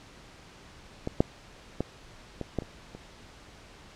clicks, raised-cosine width 2 ms, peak -17 / -6 / -14 / -19 / -14 / -25 / -28 dBFS, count 7, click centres 1.074 / 1.205 / 1.806 / 2.413 / 2.587 / 2.622 / 2.95 s, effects pink hiss -51 dBFS RMS until 3.95 s + low-pass 6000 Hz 12 dB/octave

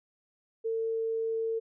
sine tone, 450.5 Hz, A4, 41 cents sharp, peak -28 dBFS, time 0.64-1.6 s, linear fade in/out 20 ms, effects none

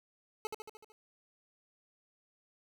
25% pulse tone with echo, 432.5 Hz, A4, 30 cents flat, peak -30 dBFS, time 0.45-0.47 s, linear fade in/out 0 ms, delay 75 ms, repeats 6, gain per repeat -4 dB, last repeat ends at 0.92 s, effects none

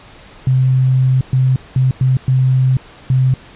sine tone bursts at uneven times, 130 Hz, C3, 11 cents flat, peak -9 dBFS, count 6, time 0.47-1.21 / 1.33-1.56 / 1.76-1.91 / 2.01-2.17 / 2.28-2.77 / 3.1-3.34 s, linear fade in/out 2 ms, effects pink hiss -40 dBFS RMS until 3.55 s + resampled to 8000 Hz

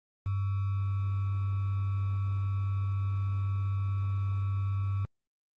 sine tone with sample-and-hold, 98 Hz, G2, in tune, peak -27 dBFS, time 0.26-5.05 s, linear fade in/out 0 ms, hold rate 1225 Hz, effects low-pass 2000 Hz 12 dB/octave + Opus 24 kbps

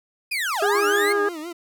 35% pulse linear two-way sweep, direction down then up, 2532 to 615 to 2179 Hz, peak -21 dBFS, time 0.31-1.13 s, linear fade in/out 10 ms, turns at 0.61 s
harmonic tone, 408.4 Hz, G#4, 29 cents flat, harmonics 1 / 2 / 3 / 4, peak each -20 / -32 / -26 / -26 dBFS, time 0.62-1.29 s, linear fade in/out 5 ms
40% pulse tone with vibrato, 325.6 Hz, E4, 21 cents flat, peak -30 dBFS, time 0.74-1.53 s, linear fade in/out 10 ms, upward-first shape sine, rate 5.7 Hz, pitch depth 130 cents each way
effects none

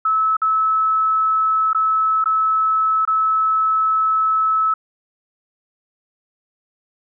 sine tone with dropouts, 1300 Hz, E6, 24 cents flat, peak -14 dBFS, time 0.05-4.74 s, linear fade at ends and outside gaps 5 ms, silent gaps 0.368-0.417 / 1.732-1.747 / 2.242-2.257 / 3.052-3.075 s, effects none

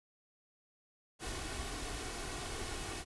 pink noise with comb filter, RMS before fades -41 dBFS, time 1.19-3.05 s, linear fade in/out 50 ms, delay 2.7 ms, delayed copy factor +0.5, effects resampled to 24000 Hz

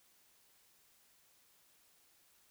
silence, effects white hiss -69 dBFS RMS until 2.5 s

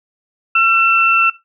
sine tone pair together, 1352.2 / 2681 Hz, E6 / E7, +44 / +29 cents, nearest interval octave, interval 1185 cents, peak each -12 dBFS, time 0.55-1.3 s, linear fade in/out 5 ms, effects noise-tail reverb RT60 0.2 s tail -17 dB re dry

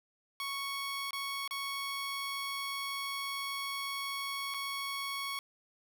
15% pulse tone with dropouts, 1108.7 Hz, C#6, in tune, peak -29 dBFS, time 0.4-5.39 s, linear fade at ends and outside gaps 1 ms, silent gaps 1.108-1.131 / 1.477-1.509 / 4.54-4.544 s, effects none

